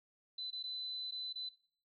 sine tone with dropouts, 4015 Hz, B7, 28 cents sharp, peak -40 dBFS, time 0.38-1.49 s, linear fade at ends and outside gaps 5 ms, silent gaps 0.505-0.528 / 0.628-0.638 / 1.11-1.121 / 1.328-1.356 s, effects noise-tail reverb RT60 0.5 s tail -17 dB re dry

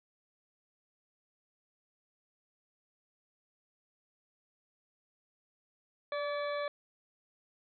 harmonic tone with a mistuned harmonic, 575 Hz, D5, 37 cents flat, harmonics 1 / 2 / 3 / 4 / 6 / 7, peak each -34 / -40 / -44 / -46 / -50 / -51 dBFS, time 6.12-6.68 s, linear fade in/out 2 ms, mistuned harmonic 1, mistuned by +23 cents, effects none

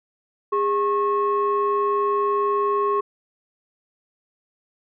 sine tone pair together, 407.9 / 1089 Hz, G#4 / C#6, -31 / -31 cents, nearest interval octave + perfect fourth, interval 1700 cents, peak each -20 dBFS, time 0.52-3.01 s, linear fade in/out 10 ms, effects tanh soft clip ceiling -13 dBFS

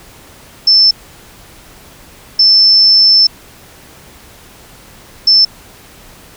sine tone bursts at uneven times, 5300 Hz, E8, 9 cents sharp, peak -4 dBFS, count 3, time 0.67-0.91 / 2.39-3.27 / 5.27-5.45 s, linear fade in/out 5 ms, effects pink hiss -39 dBFS RMS until 6.36 s

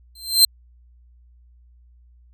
sawtooth tone with exponential growth, 4131 Hz, C8, 23 cents flat, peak -4 dBFS, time 0.15-0.45 s, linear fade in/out 5 ms, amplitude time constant 65 ms, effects added 60 Hz sine -49 dBFS peak until 2.33 s

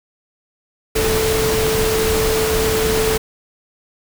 sine tone in noise, 440 Hz, A4, in tune, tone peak -17 dBFS, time 0.95-3.18 s, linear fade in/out 10 ms, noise pink, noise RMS -20 dBFS, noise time 0.95-3.18 s, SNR 0 dB, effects none

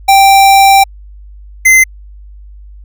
square tone pair in turn, 784 / 2064 Hz, G5 / C7, 0 / -24 cents, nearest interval octave + perfect fourth, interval 1676 cents, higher second, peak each -3 dBFS, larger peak neither, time 0.08-0.84 / 1.65-1.84 s, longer first, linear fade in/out 10 ms, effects added 50 Hz sine -30 dBFS peak until 2.84 s

